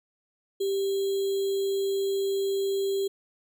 sine tone with sample-and-hold, 392 Hz, G4, in tune, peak -24 dBFS, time 0.6-3.08 s, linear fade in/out 10 ms, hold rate 3675 Hz, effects none

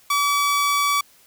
sawtooth tone, 1145 Hz, D6, 44 cents flat, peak -14 dBFS, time 0.1-1.01 s, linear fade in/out 5 ms, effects white hiss -54 dBFS RMS until 1.26 s

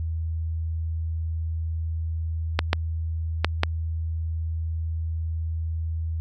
clicks, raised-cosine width 0.3 ms, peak -3 dBFS, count 4, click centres 2.591 / 2.731 / 3.446 / 3.634 s, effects added 81 Hz sine -25 dBFS peak until 6.2 s

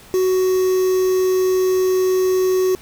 triangle tone with quantisation, 372.2 Hz, F#4, 10 cents sharp, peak -12 dBFS, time 0.14-2.75 s, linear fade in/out 0 ms, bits 5, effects pink hiss -44 dBFS RMS until 2.81 s

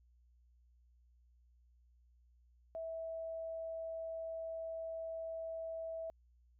sine tone, 653 Hz, E5, 17 cents flat, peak -40 dBFS, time 2.75-6.1 s, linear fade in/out 0 ms, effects added 60 Hz sine -65 dBFS peak until 6.59 s

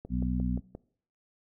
click train, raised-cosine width 2 ms, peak -27 dBFS, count 5, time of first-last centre 0.05-0.751 s, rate 5.71 Hz
harmonic tone, 61.74 Hz, B1, in tune, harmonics 1 / 2 / 3 / 4, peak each -31 / -36 / -31 / -33 dBFS, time 0.09-0.61 s, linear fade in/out 50 ms
effects noise-tail reverb RT60 0.6 s tail -22 dB re dry

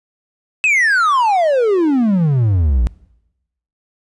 triangle exponential sweep, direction down, 2637 to 54 Hz, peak -9 dBFS, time 0.64-2.87 s, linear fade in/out 0 ms, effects noise-tail reverb RT60 0.9 s tail -22 dB re dry + resampled to 24000 Hz

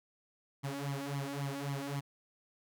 sawtooth tone with flanger, 140 Hz, C#3, 18 cents sharp, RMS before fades -38 dBFS, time 0.63-2.01 s, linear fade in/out 20 ms, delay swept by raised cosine 0.93 to 3.63 ms, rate 3.7 Hz, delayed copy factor +0.8, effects none

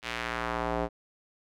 square tone with band-pass filter sweep, 58.27 Hz, A#1, in tune, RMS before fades -32 dBFS, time 0.02-0.89 s, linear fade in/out 50 ms, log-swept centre 2800 to 580 Hz, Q 1.2, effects none

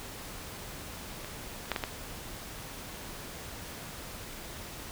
clicks, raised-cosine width 0.3 ms, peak -25 / -12 / -14 / -15 dBFS, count 4, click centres 1.246 / 1.717 / 1.762 / 1.838 s, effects pink hiss -43 dBFS RMS until 4.91 s

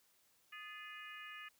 harmonic tone with a mistuned harmonic, 412.8 Hz, G#4, 10 cents flat, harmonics 3 / 4 / 5 / 6 / 7, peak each -54 / -53 / -56 / -54 / -56 dBFS, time 0.52-1.49 s, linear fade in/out 10 ms, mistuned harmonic 4, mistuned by +86 cents, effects white hiss -73 dBFS RMS until 1.59 s

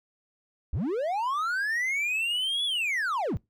triangle linear two-way sweep, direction up then down, 48.02 to 3449 to 48.02 Hz, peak -24 dBFS, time 0.73-3.37 s, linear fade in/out 0 ms, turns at 2.65 s, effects noise-tail reverb RT60 0.2 s tail -23 dB re dry

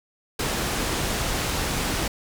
pink low-pass noise, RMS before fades -26 dBFS, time 0.39-2.08 s, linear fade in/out 5 ms, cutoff 11000 Hz, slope 12 dB/octave, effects none

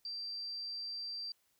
sine tone, 4699 Hz, D8, in tune, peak -39 dBFS, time 0.05-1.32 s, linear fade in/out 2 ms, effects white hiss -75 dBFS RMS until 1.59 s

